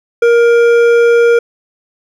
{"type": "tone with hard clipping", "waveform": "sine", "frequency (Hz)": 470, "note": "A#4", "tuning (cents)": 14, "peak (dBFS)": -7, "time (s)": [0.22, 1.39], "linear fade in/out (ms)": 5, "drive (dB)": 9, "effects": []}